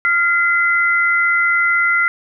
sine tone pair together, 1396.9 / 2039 Hz, F6 / C7, 0 / -45 cents, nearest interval perfect fifth, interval 655 cents, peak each -15 dBFS, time 0.05-2.08 s, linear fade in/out 0 ms, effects none

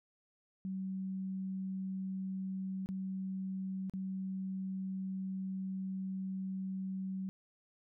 sine tone with dropouts, 190 Hz, F#3, 46 cents sharp, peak -36 dBFS, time 0.65-7.29 s, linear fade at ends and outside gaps 0 ms, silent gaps 2.86-2.889 / 3.897-3.937 s, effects none

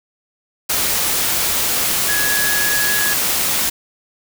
sine tone in noise, 1677 Hz, G#6, 16 cents sharp, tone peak -19 dBFS, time 2.08-3.14 s, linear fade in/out 10 ms, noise white, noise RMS -18 dBFS, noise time 0.69-3.7 s, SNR -4 dB, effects none

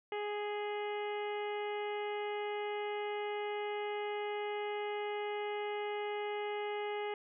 harmonic tone with a mistuned harmonic, 415.3 Hz, G#4, in tune, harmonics 1 / 2 / 3 / 4 / 5 / 6 / 7 / 8, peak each -37 / -41 / -50 / -52 / -46 / -54 / -51 / -61 dBFS, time 0.12-7.14 s, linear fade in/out 2 ms, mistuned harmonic 8, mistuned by -24 cents, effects none

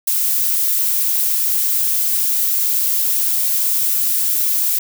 violet noise, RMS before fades -17 dBFS, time 0.07-4.79 s, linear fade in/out 5 ms, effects none

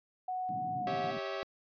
sine tone with pitch glide, 739 to 723.8 Hz, F#5 to F#5, -2 to -38 cents, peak -33 dBFS, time 0.28-1.11 s, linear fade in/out 5 ms, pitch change -36 cents, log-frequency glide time 0.74-0.85 s
white band-pass noise, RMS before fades -44 dBFS, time 0.49-1.19 s, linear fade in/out 0 ms, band 110 to 290 Hz, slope 48 dB/octave
sawtooth chord, C# diminished, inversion second, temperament equal with one note detuned, 392 / 554.4 / 649.1 Hz, G4 / C#5 / E5, 0 / 0 / -27 cents, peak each -36 dBFS, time 0.87-1.43 s, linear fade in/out 0 ms
effects resampled to 11025 Hz

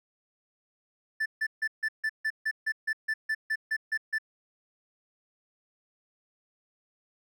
triangle tone bursts, 1760 Hz, A6, in tune, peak -24 dBFS, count 15, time 1.2-4.185 s, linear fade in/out 10 ms, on 59 ms, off 150 ms, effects none

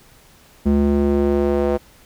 square tone with band-pass filter sweep, 71 Hz, C#2, 42 cents sharp, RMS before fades -17 dBFS, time 0.65-1.78 s, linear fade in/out 20 ms, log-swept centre 240 to 500 Hz, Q 2, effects pink hiss -50 dBFS RMS until 2.05 s

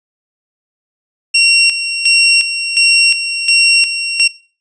25% pulse tone with tremolo, 2742 Hz, F7, 32 cents flat, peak -3 dBFS, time 1.34-4.28 s, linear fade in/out 10 ms, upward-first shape square, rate 1.4 Hz, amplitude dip 65%, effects noise-tail reverb RT60 0.4 s tail -19 dB re dry + resampled to 22050 Hz

